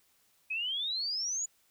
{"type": "exponential sweep", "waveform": "sine", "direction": "up", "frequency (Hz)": [2500, 7010], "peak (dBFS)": -31, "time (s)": [0.5, 1.46], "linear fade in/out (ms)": 10, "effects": ["white hiss -69 dBFS RMS until 1.7 s"]}